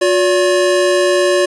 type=tone pair together; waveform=square; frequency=360 / 572.7 Hz; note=F#4 / D5; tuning=-47 / -44 cents; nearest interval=minor sixth; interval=803 cents; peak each=-14 dBFS; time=0.01-1.46 s; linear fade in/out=10 ms; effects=resampled to 24000 Hz